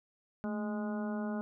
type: harmonic tone with a mistuned harmonic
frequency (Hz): 207.7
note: G#3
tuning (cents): 0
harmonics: 1 / 2 / 3 / 4 / 5 / 6 / 7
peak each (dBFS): -34 / -44 / -43 / -47 / -51 / -51 / -49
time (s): 0.44-1.41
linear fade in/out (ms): 0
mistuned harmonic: 1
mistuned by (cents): +71
effects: none